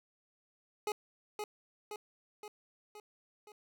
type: tone with echo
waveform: 25% pulse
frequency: 420 Hz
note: G#4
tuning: 19 cents sharp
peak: -29 dBFS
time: 0.87-0.92 s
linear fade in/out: 2 ms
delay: 520 ms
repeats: 5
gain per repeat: -4 dB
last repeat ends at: 3.52 s
effects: none